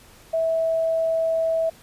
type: tone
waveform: sine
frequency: 652 Hz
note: E5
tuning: 19 cents flat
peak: -19 dBFS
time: 0.33-1.7 s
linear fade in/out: 10 ms
effects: pink hiss -50 dBFS RMS until 1.82 s + resampled to 32000 Hz